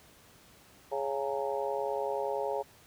harmonic tone with a mistuned harmonic, 138.59 Hz, C#3, in tune, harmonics 3 / 4 / 5 / 6 / 7, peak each -35 / -34 / -39 / -38 / -39 dBFS, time 0.91-2.63 s, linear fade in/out 20 ms, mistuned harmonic 7, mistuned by -88 cents, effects pink hiss -58 dBFS RMS until 2.86 s + high-pass 60 Hz 12 dB/octave

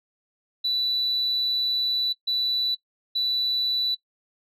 sine tone bursts at uneven times, 3965 Hz, B7, 6 cents sharp, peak -21 dBFS, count 3, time 0.64-2.13 / 2.27-2.75 / 3.15-3.95 s, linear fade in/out 10 ms, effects noise-tail reverb RT60 0.1 s tail -19 dB re dry + tanh soft clip ceiling -18 dBFS

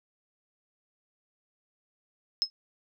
sine tone with exponential decay, 5170 Hz, E8, 34 cents flat, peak -18 dBFS, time 2.42-2.5 s, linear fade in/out 0 ms, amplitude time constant 16 ms, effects none

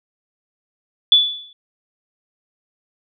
sine tone with exponential decay, 3454 Hz, A7, 33 cents flat, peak -5 dBFS, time 1.12-1.53 s, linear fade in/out 2 ms, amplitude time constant 87 ms, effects none

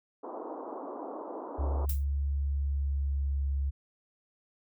pink band-pass noise, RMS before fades -40 dBFS, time 0.23-1.86 s, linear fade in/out 10 ms, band 270 to 1100 Hz, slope 48 dB/octave
sine tone with pitch glide, 70.3 to 69.25 Hz, C#2 to C#2, +25 to -1 cents, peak -27 dBFS, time 1.58-3.71 s, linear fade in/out 20 ms, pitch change -26 cents, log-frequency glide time 2.3-3.53 s
violet noise with exponential decay, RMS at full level -32 dBFS, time 1.89-2.05 s, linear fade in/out 5 ms, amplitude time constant 33 ms
effects none

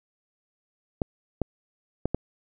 clicks, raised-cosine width 2 ms, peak -11 dBFS, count 4, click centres 1.018 / 1.417 / 2.056 / 2.146 s, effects none

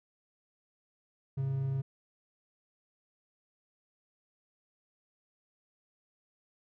triangle tone pair together, 107.1 / 135.41 Hz, A2 / C#3, -46 / -40 cents, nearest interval major third, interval 406 cents, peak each -39 / -28 dBFS, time 1.37-1.82 s, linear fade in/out 10 ms, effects none

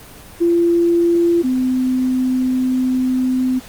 sine tone pair in turn, 341.9 / 256.1 Hz, F4 / C4, -37 / -37 cents, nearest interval perfect fourth, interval 500 cents, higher first, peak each -11 / -14 dBFS, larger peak first, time 0.4-1.43 / 1.43-3.6 s, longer second, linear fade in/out 20 ms, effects pink hiss -39 dBFS RMS until 3.68 s + Opus 24 kbps

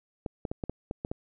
clicks, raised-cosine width 2 ms, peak -19 dBFS, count 8, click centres 0.262 / 0.452 / 0.515 / 0.638 / 0.696 / 0.911 / 1.049 / 1.115 s, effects none

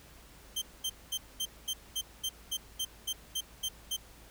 sawtooth tone bursts, 3136 Hz, G7, in tune, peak -28 dBFS, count 13, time 0.56-3.967 s, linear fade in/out 10 ms, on 59 ms, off 220 ms, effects added 55 Hz sine -57 dBFS peak until 4.3 s + pink hiss -56 dBFS RMS until 4.3 s

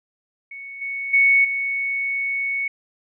sine tone with level steps, 2218 Hz, C#7, in tune, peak -33 / -25 / -12 / -21 dBFS, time 0.51-2.68 s, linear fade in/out 5 ms, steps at 0.81 / 1.13 / 1.44 s, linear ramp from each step 10 ms, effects none

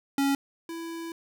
square tone pair in turn, 277.2 / 331.9 Hz, C#4 / E4, 0 / +12 cents, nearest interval minor third, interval 312 cents, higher second, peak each -23 / -35 dBFS, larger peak first, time 0.18-0.35 / 0.69-1.12 s, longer second, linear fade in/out 2 ms, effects none

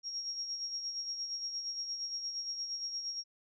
sine tone with tremolo, 5588 Hz, F8, in tune, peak -34 dBFS, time 0.03-3.24 s, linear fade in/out 50 ms, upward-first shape sine, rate 8.6 Hz, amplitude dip 50%, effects none

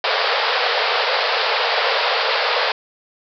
pink band-pass noise, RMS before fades -19 dBFS, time 0.04-2.72 s, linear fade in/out 2 ms, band 440 to 5000 Hz, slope 96 dB/octave, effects none

